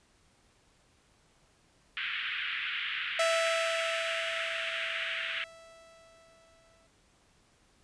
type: band-pass noise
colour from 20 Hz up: white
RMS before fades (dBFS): -35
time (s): 1.97-5.44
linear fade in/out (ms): 0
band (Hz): 1400 to 3200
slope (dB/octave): 48
type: tone with exponential decay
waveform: sawtooth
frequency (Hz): 659.3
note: E5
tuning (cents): 0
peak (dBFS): -21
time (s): 3.19-6.87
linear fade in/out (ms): 5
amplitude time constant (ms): 800
effects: pink hiss -66 dBFS RMS until 7.83 s + resampled to 22050 Hz